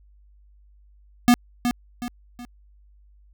square tone with echo, 242.8 Hz, B3, 29 cents flat, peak -12 dBFS, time 1.28-1.34 s, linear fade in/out 0 ms, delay 370 ms, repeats 3, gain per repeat -8 dB, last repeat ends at 2.45 s, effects added 50 Hz sine -51 dBFS peak until 3.33 s

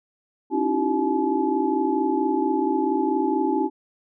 sine tone cluster, 270.2 / 306.5 / 330.9 / 383.4 / 856 Hz, C#4 / D#4 / E4 / G4 / A5, -44 / -26 / +7 / -38 / -48 cents, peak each -26 dBFS, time 0.5-3.7 s, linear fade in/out 50 ms, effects none

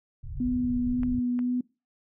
pink low-pass noise, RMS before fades -36 dBFS, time 0.23-1.2 s, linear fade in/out 10 ms, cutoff 140 Hz, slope 96 dB/octave
sine tone with vibrato, 246.9 Hz, B3, in tune, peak -24 dBFS, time 0.4-1.61 s, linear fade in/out 5 ms, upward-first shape sine, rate 1.9 Hz, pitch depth 13 cents each way
clicks, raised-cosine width 0.5 ms, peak -28 dBFS, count 2, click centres 1.033 / 1.391 s
effects noise-tail reverb RT60 0.3 s tail -23 dB re dry

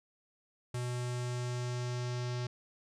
square tone with low-pass filter sweep, 123.1 Hz, B2, 5 cents flat, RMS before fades -36 dBFS, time 0.74-2.47 s, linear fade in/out 5 ms, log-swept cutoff 9000 to 5300 Hz, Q 1.9, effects none

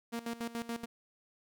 sawtooth tone with tremolo, 233.1 Hz, A#3, in tune, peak -31 dBFS, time 0.12-0.86 s, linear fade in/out 20 ms, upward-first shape square, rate 7 Hz, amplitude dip 80%, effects none

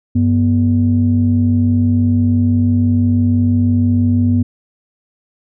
sine tone pair together, 97.1 / 243.1 Hz, G2 / B3, -16 / -27 cents, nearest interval octave + major third, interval 1589 cents, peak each -12 dBFS, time 0.15-4.43 s, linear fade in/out 10 ms, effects tanh soft clip ceiling -3 dBFS

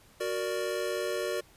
square chord, Gb augmented, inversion none, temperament equal, 370 / 466.2 / 587.3 Hz, Gb4 / Bb4 / D5, 0 / 0 / 0 cents, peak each -35 / -35 / -35 dBFS, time 0.2-1.41 s, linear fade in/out 10 ms, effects pink hiss -59 dBFS RMS until 1.56 s + resampled to 32000 Hz

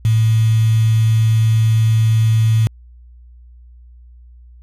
sine tone with quantisation, 111.4 Hz, A2, 22 cents sharp, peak -10 dBFS, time 0.05-2.67 s, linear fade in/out 0 ms, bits 5, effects added 60 Hz sine -39 dBFS peak until 4.62 s + resampled to 32000 Hz

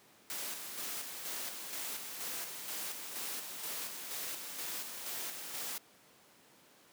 white noise with tremolo, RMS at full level -40 dBFS, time 0.3-5.78 s, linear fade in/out 0 ms, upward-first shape square, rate 2.1 Hz, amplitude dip 40%, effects pink hiss -62 dBFS RMS until 6.92 s + high-pass 200 Hz 12 dB/octave

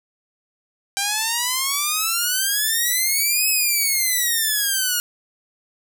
5% pulse exponential two-way sweep, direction up then down, 784 to 2582 to 1426 Hz, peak -8 dBFS, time 0.97-5 s, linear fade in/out 0 ms, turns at 3.49 s, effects none

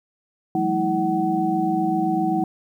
sine tone cluster, 170.7 / 190.9 / 218.6 / 323.6 / 751 Hz, F3 / G3 / A3 / E4 / F#5, -39 / -46 / -11 / -32 / +26 cents, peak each -30 / -27 / -30 / -22 / -23 dBFS, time 0.55-2.44 s, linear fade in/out 2 ms, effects 9-bit

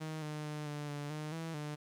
sawtooth tone with pitch steps, 156.8 / 151.5 / 150.6 / 147.6 / 145.4 / 152.5 / 163.5 / 149.3 Hz, D#3 / D#3 / D3 / D3 / D3 / D#3 / E3 / D3, +14 / -46 / +44 / +9 / -17 / -34 / -14 / +29 cents, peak -35 dBFS, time 0-1.76 s, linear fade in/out 20 ms, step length 220 ms, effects low-pass 10000 Hz 12 dB/octave + 11-bit

